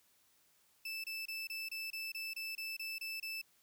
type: tone bursts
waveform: 30% pulse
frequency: 2637 Hz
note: E7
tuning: in tune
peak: -37 dBFS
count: 12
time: 0.85-3.416 s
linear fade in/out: 5 ms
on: 190 ms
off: 26 ms
effects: white hiss -71 dBFS RMS until 3.62 s